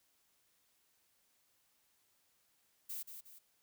violet noise with echo, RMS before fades -43 dBFS, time 2.89-3.03 s, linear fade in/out 10 ms, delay 180 ms, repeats 2, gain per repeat -7 dB, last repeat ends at 3.39 s, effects white hiss -75 dBFS RMS until 3.62 s

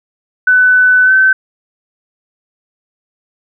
sine tone with pitch glide, 1500 to 1534.2 Hz, F#6 to G6, +23 to -38 cents, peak -5 dBFS, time 0.47-1.33 s, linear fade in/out 5 ms, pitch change +39 cents, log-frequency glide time 1.04-1.12 s, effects none

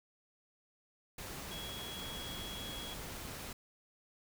sine tone in noise, 3329 Hz, G#7, 3 cents sharp, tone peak -45 dBFS, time 1.51-2.94 s, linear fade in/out 5 ms, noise pink, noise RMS -45 dBFS, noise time 1.18-3.53 s, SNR -3 dB, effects none

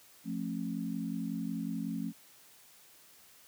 sine chord, F augmented, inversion none, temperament equal with one note detuned, 174.61 / 220 / 271 Hz, F3 / A3 / C#4, 0 / 0 / -39 cents, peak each -38 / -37 / -38 dBFS, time 0.24-2.13 s, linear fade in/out 50 ms, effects white hiss -59 dBFS RMS until 3.47 s + high-pass 80 Hz 12 dB/octave

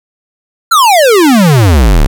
square exponential sweep, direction down, 1410 to 31.4 Hz, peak -4 dBFS, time 0.71-2.07 s, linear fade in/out 10 ms, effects none

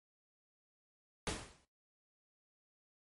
pink noise with exponential decay, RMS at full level -35 dBFS, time 1.27-1.65 s, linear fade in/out 1 ms, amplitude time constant 82 ms, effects noise-tail reverb RT60 0.2 s tail -17 dB re dry + MP3 48 kbps

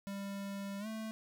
square tone with pitch glide, 198.3 to 220 Hz, G3 to A3, +20 to 0 cents, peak -40 dBFS, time 0.07-1.11 s, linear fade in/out 0 ms, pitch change +180 cents, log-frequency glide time 0.79-0.87 s, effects none

